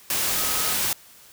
sine tone in noise, 1268 Hz, D#6, 32 cents sharp, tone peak -35 dBFS, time 0.36-0.74 s, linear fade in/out 2 ms, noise white, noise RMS -24 dBFS, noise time 0.1-0.93 s, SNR -14 dB, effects white hiss -50 dBFS RMS until 1.32 s

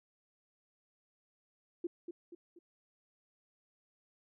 sine tone with echo, 345.5 Hz, F4, 19 cents flat, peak -33 dBFS, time 1.84-1.87 s, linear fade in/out 5 ms, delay 240 ms, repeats 3, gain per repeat -7 dB, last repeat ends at 2.59 s, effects none

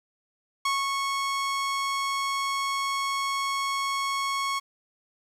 sawtooth tone with ADSR envelope, 1101 Hz, C#6, 12 cents flat, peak -19 dBFS, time 0.65-4.6 s, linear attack 5 ms, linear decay 200 ms, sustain -3 dB, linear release 20 ms, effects low-pass 9000 Hz 12 dB/octave + 9-bit

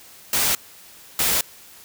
white noise bursts at uneven times, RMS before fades -20 dBFS, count 2, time 0.33-0.55 / 1.19-1.41 s, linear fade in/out 2 ms, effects white hiss -46 dBFS RMS until 1.84 s

